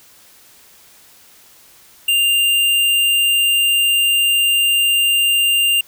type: tone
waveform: square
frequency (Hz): 2794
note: F7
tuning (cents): 0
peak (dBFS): -13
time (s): 2.08-5.81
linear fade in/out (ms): 5
effects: white hiss -47 dBFS RMS until 5.87 s